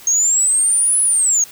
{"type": "linear two-way sweep", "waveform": "sine", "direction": "up then down", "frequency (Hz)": [6440, 10210, 6440], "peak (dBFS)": -11, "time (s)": [0.07, 1.44], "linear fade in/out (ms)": 2, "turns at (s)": 1.01, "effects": ["tanh soft clip ceiling -7 dBFS", "white hiss -40 dBFS RMS until 1.51 s"]}